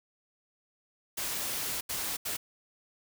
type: noise bursts at uneven times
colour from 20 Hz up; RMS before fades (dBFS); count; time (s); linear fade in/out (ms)
white; -34; 3; 1.17-1.81 / 1.89-2.17 / 2.25-2.37; 10
effects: none